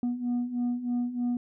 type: beating tone pair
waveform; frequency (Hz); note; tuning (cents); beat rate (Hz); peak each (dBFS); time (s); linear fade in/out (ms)
sine; 241.1 / 244.3; B3 / B3; -41 / -19; 3.2; -30 / -26; 0.03-1.37; 2
effects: tanh soft clip ceiling -24 dBFS